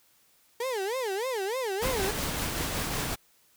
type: tone with vibrato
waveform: 35% pulse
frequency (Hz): 448.2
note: A4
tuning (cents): +32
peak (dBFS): -27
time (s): 0.6-2.11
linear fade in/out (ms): 5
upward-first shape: sine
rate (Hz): 3.3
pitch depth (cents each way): 290
type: noise with tremolo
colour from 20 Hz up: pink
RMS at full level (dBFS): -30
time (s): 1.81-3.16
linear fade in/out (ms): 20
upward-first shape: triangle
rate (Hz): 5.3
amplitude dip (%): 30
effects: white hiss -64 dBFS RMS until 3.56 s